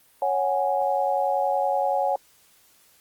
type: chord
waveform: sine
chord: C# suspended fourth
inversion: none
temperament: equal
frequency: 554.4 / 740 / 830.6 Hz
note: C#5 / F#5 / G#5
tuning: 0 / 0 / 0 cents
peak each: -25 dBFS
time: 0.22-2.16 s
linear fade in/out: 2 ms
effects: white hiss -58 dBFS RMS until 3 s + Opus 32 kbps